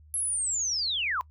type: linear sweep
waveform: sine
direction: down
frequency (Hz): 11180 to 942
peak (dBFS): -26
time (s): 0.14-1.21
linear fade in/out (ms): 0
effects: noise-tail reverb RT60 0.1 s tail -23 dB re dry + added 76 Hz sine -51 dBFS peak until 1.3 s